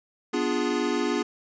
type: chord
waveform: square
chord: B diminished seventh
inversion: none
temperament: equal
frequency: 246.9 / 293.7 / 349.2 / 415.3 Hz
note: B3 / D4 / F4 / Ab4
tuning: 0 / 0 / 0 / 0 cents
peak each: -30 dBFS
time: 0.33-1.23 s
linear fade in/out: 10 ms
effects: resampled to 16000 Hz + 9-bit